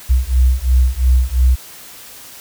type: beating tone pair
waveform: sine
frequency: 61.9 / 64.8 Hz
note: B1 / C2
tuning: +5 / -16 cents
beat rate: 2.9 Hz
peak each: -13 dBFS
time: 0.09-1.56 s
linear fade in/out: 20 ms
effects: white hiss -37 dBFS RMS until 2.4 s